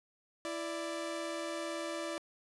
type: tone pair together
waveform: sawtooth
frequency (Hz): 332.5 / 587.3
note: E4 / D5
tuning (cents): +15 / 0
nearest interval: minor seventh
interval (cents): 985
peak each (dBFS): -36 / -35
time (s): 0.45-2.18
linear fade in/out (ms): 0
effects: resampled to 24000 Hz